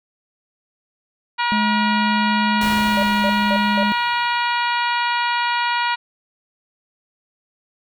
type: harmonic tone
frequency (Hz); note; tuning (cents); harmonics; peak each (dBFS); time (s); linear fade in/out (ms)
478.7; A#4; +46; 2 / 3 / 4 / 5 / 6 / 7 / 8 / 9; -20 / -25 / -27 / -28 / -29 / -35 / -34 / -33; 1.38-5.96; 20
type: tone with pitch glide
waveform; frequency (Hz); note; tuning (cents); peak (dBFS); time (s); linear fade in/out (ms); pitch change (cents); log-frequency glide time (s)
triangle; 212.2 to 207.6; G#3 to G#3; +38 to 0; -17; 1.52-3.92; 0; -38; 2.89-3.02
type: noise with exponential decay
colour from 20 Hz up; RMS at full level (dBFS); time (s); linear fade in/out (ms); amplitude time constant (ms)
pink; -27; 2.61-5.24; 5; 570
type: tone bursts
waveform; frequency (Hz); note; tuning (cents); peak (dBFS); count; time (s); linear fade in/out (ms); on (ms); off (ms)
sine; 590; D5; +8; -20; 4; 2.97-3.832; 2; 58; 210
effects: none